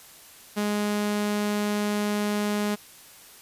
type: tone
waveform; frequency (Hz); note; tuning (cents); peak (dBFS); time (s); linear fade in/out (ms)
sawtooth; 207.7; G#3; 0; -20; 0.56-2.76; 20
effects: white hiss -49 dBFS RMS until 3.41 s + resampled to 32000 Hz